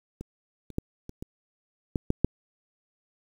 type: clicks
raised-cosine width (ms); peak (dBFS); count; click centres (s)
3; -24 / -30 / -14 / -26 / -23 / -13 / -10 / -7; 8; 0.21 / 0.703 / 0.784 / 1.094 / 1.225 / 1.958 / 2.104 / 2.246
effects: 8-bit